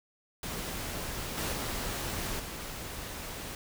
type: noise with level steps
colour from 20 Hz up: pink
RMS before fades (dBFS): -37 / -33 / -35 / -40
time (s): 0.43-3.55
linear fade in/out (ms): 2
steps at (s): 1.37 / 1.52 / 2.39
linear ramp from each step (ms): 10
effects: none